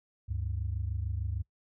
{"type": "tone pair together", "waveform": "sine", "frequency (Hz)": [72.56, 99.2], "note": ["D2", "G2"], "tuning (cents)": [-20, 21], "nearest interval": "perfect fourth", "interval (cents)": 541, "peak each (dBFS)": [-33, -33], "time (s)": [0.28, 1.43], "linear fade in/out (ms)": 20, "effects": ["noise-tail reverb RT60 0.1 s tail -22 dB re dry", "tanh soft clip ceiling -23 dBFS"]}